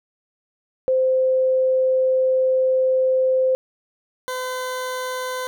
sine / 20% pulse tone pair in turn, 519 / 509.2 Hz, C5 / C5, -14 / -47 cents, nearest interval unison, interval 33 cents, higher first, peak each -15 / -20 dBFS, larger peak first, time 0.88-3.55 / 4.28-5.47 s, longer first, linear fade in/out 0 ms, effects none

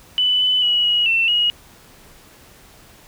sine tone with pitch steps, 2990 / 3006 / 2926 / 2904 / 2691 / 2892 Hz, F#7 / F#7 / F#7 / F#7 / E7 / F#7, +17 / +27 / -20 / -33 / +35 / -40 cents, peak -14 dBFS, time 0.18-1.5 s, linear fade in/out 0 ms, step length 220 ms, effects pink hiss -47 dBFS RMS until 3.07 s

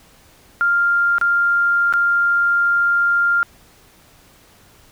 sine tone with dropouts, 1397 Hz, F6, in tune, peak -13 dBFS, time 0.61-3.43 s, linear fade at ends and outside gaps 0 ms, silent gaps 1.183-1.213 / 1.926-1.937 s, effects pink hiss -50 dBFS RMS until 4.91 s

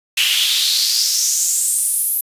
pink noise with high-pass filter sweep, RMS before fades -17 dBFS, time 0.17-2.21 s, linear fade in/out 5 ms, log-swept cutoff 2700 to 12000 Hz, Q 4.5, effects resampled to 32000 Hz

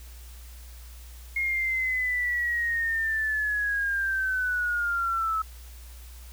sine linear sweep, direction down, 2150 to 1293 Hz, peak -24 dBFS, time 1.36-5.42 s, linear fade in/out 5 ms, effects added 60 Hz sine -42 dBFS peak until 6.32 s + white hiss -52 dBFS RMS until 6.32 s

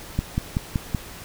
click train, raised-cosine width 5 ms, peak -9 dBFS, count 5, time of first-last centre 0.19-0.948 s, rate 5.28 Hz, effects pink hiss -40 dBFS RMS until 1.24 s

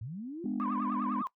sine linear sweep, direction up, 98 to 370 Hz, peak -37 dBFS, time 0.01-0.46 s, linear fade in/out 5 ms
sine chord, G# diminished, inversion none, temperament just, 207.7 / 249.2 / 299 Hz, G#3 / B3 / D4, 0 / +16 / +31 cents, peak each -34 / -33 / -36 dBFS, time 0.44-1.22 s, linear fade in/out 5 ms
sine tone with vibrato, 1106 Hz, C#6, 4 cents flat, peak -32 dBFS, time 0.6-1.27 s, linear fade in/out 0 ms, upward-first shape triangle, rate 10 Hz, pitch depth 230 cents each way
effects noise-tail reverb RT60 0.1 s tail -19 dB re dry + tanh soft clip ceiling -24 dBFS

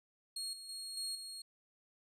30% pulse tone with level steps, 4282 Hz, C8, 39 cents sharp, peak -36 / -45 / -40 / -35 / -42 dBFS, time 0.36-1.42 s, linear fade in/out 5 ms, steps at 0.53 / 0.69 / 0.97 / 1.15 s, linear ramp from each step 2 ms, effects resampled to 32000 Hz

